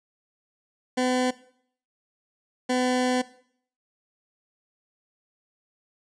20% pulse tone pair in turn, 253 / 252.1 Hz, B3 / B3, +42 / +36 cents, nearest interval unison, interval 6 cents, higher first, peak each -17 dBFS, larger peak neither, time 0.97-1.31 / 2.69-3.22 s, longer second, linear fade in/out 10 ms, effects noise-tail reverb RT60 0.6 s tail -18 dB re dry + resampled to 22050 Hz

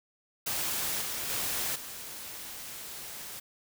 white noise with level steps, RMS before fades -32 / -35 / -32 / -42 dBFS, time 0.46-3.4 s, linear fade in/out 10 ms, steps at 1.01 / 1.29 / 1.75 s, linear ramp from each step 10 ms, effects none

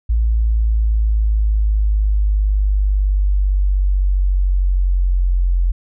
sine exponential sweep, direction down, 56 to 44.08 Hz, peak -12 dBFS, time 0.09-5.72 s, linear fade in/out 10 ms, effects none

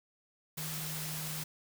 sine tone in noise, 155.56 Hz, D#3, in tune, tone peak -41 dBFS, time 0.57-1.44 s, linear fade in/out 10 ms, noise white, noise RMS -40 dBFS, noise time 0.57-1.44 s, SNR -4 dB, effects none

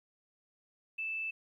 sine tone, 2637 Hz, E7, in tune, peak -34 dBFS, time 0.98-1.31 s, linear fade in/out 10 ms, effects 12-bit

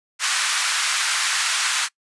pink band-pass noise, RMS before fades -22 dBFS, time 0.19-1.89 s, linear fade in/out 50 ms, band 1200 to 10000 Hz, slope 24 dB/octave, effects noise-tail reverb RT60 0.1 s tail -24 dB re dry + resampled to 24000 Hz

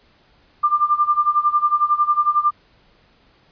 sine tone with tremolo, 1193 Hz, D6, 27 cents sharp, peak -11 dBFS, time 0.63-2.51 s, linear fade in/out 10 ms, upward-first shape sine, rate 11 Hz, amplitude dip 85%, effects pink hiss -56 dBFS RMS until 3.51 s + resampled to 11025 Hz

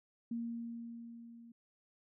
sine tone with level ramp, 233.1 Hz, A#3, in tune, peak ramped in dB -35 to -53 dBFS, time 0.31-1.52 s, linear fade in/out 5 ms, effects none

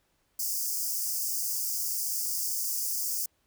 white high-pass noise, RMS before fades -31 dBFS, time 0.39-3.26 s, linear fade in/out 5 ms, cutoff 4800 Hz, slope 96 dB/octave, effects pink hiss -72 dBFS RMS until 3.46 s

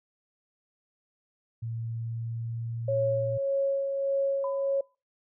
sine tone with pitch glide, 114.6 to 116.47 Hz, A#2 to A#2, -29 to -1 cents, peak -31 dBFS, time 1.62-3.38 s, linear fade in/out 10 ms, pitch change +28 cents, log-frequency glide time 1.88-3.25 s
sine tone with tremolo, 550 Hz, C#5, 14 cents flat, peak -23 dBFS, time 2.88-4.81 s, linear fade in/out 5 ms, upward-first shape sine, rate 1.7 Hz, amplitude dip 40%
sine tone with exponential decay, 1004 Hz, B5, 28 cents sharp, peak -33 dBFS, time 4.44-4.95 s, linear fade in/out 2 ms, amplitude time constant 110 ms
effects noise-tail reverb RT60 0.3 s tail -26 dB re dry

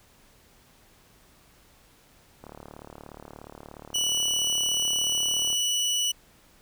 click train, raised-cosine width 1 ms, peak -28 dBFS, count 115, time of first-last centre 2.44-5.529 s, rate 36.9 Hz
25% pulse tone, 2952 Hz, F#7, 5 cents flat, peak -20 dBFS, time 3.94-6.12 s, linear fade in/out 10 ms
effects pink hiss -58 dBFS RMS until 6.61 s

